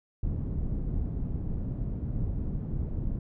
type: low-pass noise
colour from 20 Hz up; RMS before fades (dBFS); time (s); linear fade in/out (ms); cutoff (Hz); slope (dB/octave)
pink; -31; 0.23-3.19; 5; 190; 12
effects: none